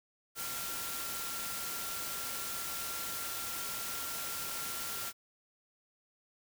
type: tone in noise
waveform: sine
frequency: 1376 Hz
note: F6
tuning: 26 cents flat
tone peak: -46 dBFS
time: 0.35-5.13 s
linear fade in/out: 50 ms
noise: white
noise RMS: -39 dBFS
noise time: 0.35-5.13 s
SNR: -10 dB
effects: none